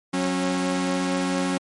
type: tone pair together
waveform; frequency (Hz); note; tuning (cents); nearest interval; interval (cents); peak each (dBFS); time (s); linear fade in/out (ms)
sawtooth; 183.4 / 272.9; F#3 / C#4; -15 / -27; perfect fifth; 688; -22 / -20; 0.13-1.58; 10
effects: MP3 48 kbps